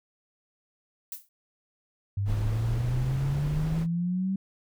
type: noise with exponential decay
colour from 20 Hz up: violet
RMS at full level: -33 dBFS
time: 1.12-1.29 s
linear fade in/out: 2 ms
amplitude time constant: 36 ms
type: exponential sweep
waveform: sine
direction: up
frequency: 98.1 to 194.7 Hz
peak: -25 dBFS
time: 2.17-4.36 s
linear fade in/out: 5 ms
type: noise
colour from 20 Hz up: brown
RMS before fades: -33 dBFS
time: 2.25-3.87 s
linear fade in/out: 50 ms
effects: none